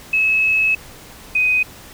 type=tone pair in turn; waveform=sine; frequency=2583 / 2504 Hz; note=E7 / D#7; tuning=-36 / +10 cents; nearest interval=minor second; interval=54 cents; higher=first; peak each=-13 dBFS; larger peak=neither; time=0.13-0.75 / 1.35-1.63 s; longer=first; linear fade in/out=5 ms; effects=pink hiss -40 dBFS RMS until 1.93 s